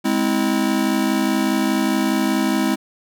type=chord; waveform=square; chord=Ab augmented; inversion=none; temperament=just; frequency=207.7 / 259.6 / 324.5 Hz; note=Ab3 / C4 / E4; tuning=0 / -13 / -27 cents; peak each=-22 dBFS; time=0.04-2.76 s; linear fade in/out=20 ms; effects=none